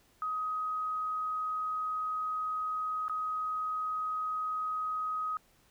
sine tone with dropouts, 1259 Hz, D#6, 20 cents sharp, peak -31 dBFS, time 0.22-5.37 s, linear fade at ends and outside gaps 1 ms, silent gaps 3.082-3.096 s, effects pink hiss -66 dBFS RMS until 5.7 s

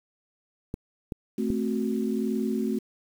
clicks, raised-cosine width 3 ms, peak -18 dBFS, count 3, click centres 0.741 / 1.122 / 1.503 s
sine chord, F# diminished, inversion first, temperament equal, 220 / 261.6 / 370 Hz, A3 / C4 / F#4, 0 / 0 / 0 cents, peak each -27 / -30 / -31 dBFS, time 1.38-2.79 s, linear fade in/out 5 ms
effects 8-bit

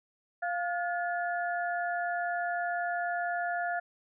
sine tone cluster, 698 / 1431 / 1724 Hz, F5 / F6 / A6, -1 / +42 / -36 cents, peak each -31 / -36 / -37 dBFS, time 0.42-3.8 s, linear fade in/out 10 ms, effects none

